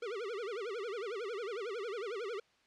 square tone with vibrato, 432.4 Hz, A4, 30 cents flat, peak -38 dBFS, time 0.02-2.4 s, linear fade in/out 5 ms, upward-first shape sine, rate 11 Hz, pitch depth 220 cents each way, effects white hiss -69 dBFS RMS until 2.66 s + low-pass 4000 Hz 12 dB/octave

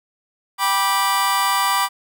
sawtooth chord, G major, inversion none, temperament just, 784 / 980 / 1176 Hz, G5 / B5 / D6, 0 / -14 / +2 cents, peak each -20 / -16 / -16 dBFS, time 0.58-1.89 s, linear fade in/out 50 ms, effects none

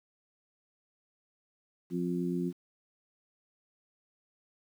harmonic tone, 88.1 Hz, F2, 16 cents sharp, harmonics 2 / 3 / 4, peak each -32 / -35 / -35 dBFS, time 1.9-2.53 s, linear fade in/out 50 ms, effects 10-bit

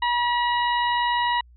harmonic tone, 963 Hz, B5, 44 cents flat, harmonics 1 / 2 / 3 / 4, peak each -21 / -27 / -31 / -33 dBFS, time 0.02-1.41 s, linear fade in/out 5 ms, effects added 60 Hz sine -48 dBFS peak until 1.56 s

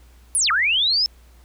sine linear two-way sweep, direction down then up, 10690 to 1174.7 to 5310 Hz, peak -16 dBFS, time 0.35-1.06 s, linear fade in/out 0 ms, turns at 0.51 s, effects added 60 Hz sine -47 dBFS peak until 1.44 s + pink hiss -57 dBFS RMS until 1.44 s

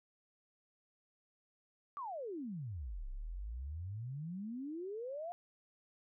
sine exponential two-way sweep, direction down then up, 1200 to 30.87 to 720 Hz, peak -40 dBFS, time 1.97-5.32 s, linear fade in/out 0 ms, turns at 3.08 s, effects none

